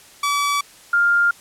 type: tone pair in turn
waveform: sawtooth / sine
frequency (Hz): 1147 / 1402.1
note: D6 / F6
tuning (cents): -41 / +6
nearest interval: minor third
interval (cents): 347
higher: second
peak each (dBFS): -14 / -13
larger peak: second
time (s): 0.23-0.61 / 0.93-1.31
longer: neither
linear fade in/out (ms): 5
effects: white hiss -46 dBFS RMS until 1.4 s + low-pass 11000 Hz 12 dB/octave